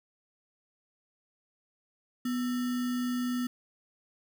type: tone with sample-and-hold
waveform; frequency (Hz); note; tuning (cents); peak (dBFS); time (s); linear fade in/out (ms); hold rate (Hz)
sine; 246.9; B3; 0; -28; 2.25-3.47; 5; 1575
effects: none